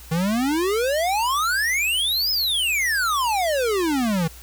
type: exponential two-way sweep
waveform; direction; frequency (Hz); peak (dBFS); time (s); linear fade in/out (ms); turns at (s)
square; up then down; 156.1 to 5200 to 156.1; -20; 0.11-4.28; 10; 2.31
effects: added 60 Hz sine -42 dBFS peak until 4.42 s + white hiss -45 dBFS RMS until 4.42 s